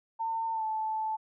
sine tone with pitch glide, 903 to 874.3 Hz, A5 to A5, +45 to -11 cents, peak -29 dBFS, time 0.19-1.17 s, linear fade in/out 20 ms, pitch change -56 cents, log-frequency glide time 0.52-0.64 s, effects none

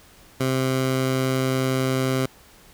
15% pulse tone, 131.1 Hz, C3, 4 cents sharp, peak -14 dBFS, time 0.4-2.26 s, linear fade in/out 5 ms, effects pink hiss -51 dBFS RMS until 2.73 s

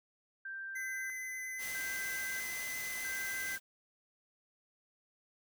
sine tone with tremolo, 1573 Hz, G6, 6 cents sharp, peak -40 dBFS, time 0.45-3.58 s, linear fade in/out 5 ms, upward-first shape square, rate 0.77 Hz, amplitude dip 80%
square tone with vibrato, 2031 Hz, B6, 48 cents sharp, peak -40 dBFS, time 0.75-3.56 s, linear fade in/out 10 ms, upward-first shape sine, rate 8.5 Hz, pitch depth 9 cents each way
white noise, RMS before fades -44 dBFS, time 1.58-3.6 s, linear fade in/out 50 ms
effects none

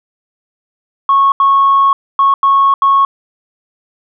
sine tone bursts at uneven times, 1100 Hz, C#6, 14 cents flat, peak -5 dBFS, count 5, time 1.09-1.32 / 1.4-1.93 / 2.19-2.34 / 2.43-2.74 / 2.82-3.05 s, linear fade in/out 2 ms, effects tanh soft clip ceiling -2 dBFS

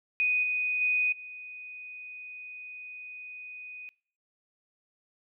sine tone with level steps, 2489 Hz, D#7, in tune, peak -23 / -26 / -23 / -40 dBFS, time 0.2-3.89 s, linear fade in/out 0 ms, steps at 0.43 / 0.81 / 1.12 s, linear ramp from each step 5 ms, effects noise-tail reverb RT60 0.5 s tail -23 dB re dry

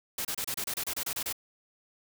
white noise bursts, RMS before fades -33 dBFS, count 12, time 0.18-1.327 s, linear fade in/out 5 ms, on 69 ms, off 29 ms, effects none

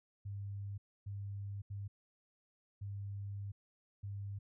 sine tone bursts at uneven times, 100.1 Hz, G2, 37 cents sharp, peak -40 dBFS, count 5, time 0.25-0.78 / 1.06-1.62 / 1.7-1.88 / 2.81-3.52 / 4.03-4.39 s, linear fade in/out 10 ms, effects none

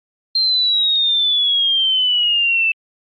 sine exponential sweep, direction down, 4186 to 2637 Hz, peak -13 dBFS, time 0.35-2.72 s, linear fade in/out 5 ms, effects Opus 48 kbps

